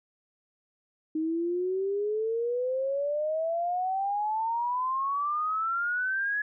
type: exponential sweep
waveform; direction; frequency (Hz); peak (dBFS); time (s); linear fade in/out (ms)
sine; up; 311.1 to 1700; -26; 1.15-6.42; 5
effects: none